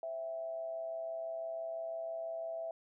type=tone with amplitude modulation; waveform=sine; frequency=659.3 Hz; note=E5; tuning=in tune; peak=-35 dBFS; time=0.03-2.71 s; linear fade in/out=2 ms; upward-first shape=sine; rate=126 Hz; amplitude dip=50%; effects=none